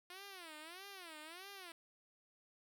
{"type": "tone with vibrato", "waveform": "5% pulse", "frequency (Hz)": 349.2, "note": "F4", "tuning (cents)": 0, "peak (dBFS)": -39, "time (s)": [0.1, 1.72], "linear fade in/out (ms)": 2, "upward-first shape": "sine", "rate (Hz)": 1.6, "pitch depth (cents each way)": 240, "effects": []}